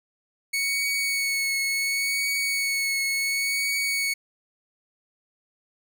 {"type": "tone with vibrato", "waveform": "sawtooth", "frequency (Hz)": 2218, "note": "C#7", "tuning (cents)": 0, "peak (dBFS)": -20, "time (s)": [0.53, 4.14], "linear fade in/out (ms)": 10, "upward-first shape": "triangle", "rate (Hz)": 0.7, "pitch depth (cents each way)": 24, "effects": []}